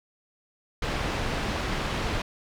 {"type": "low-pass noise", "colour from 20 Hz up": "pink", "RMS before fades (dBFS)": -29, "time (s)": [0.82, 2.22], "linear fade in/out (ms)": 5, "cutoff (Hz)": 3800, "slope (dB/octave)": 12, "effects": []}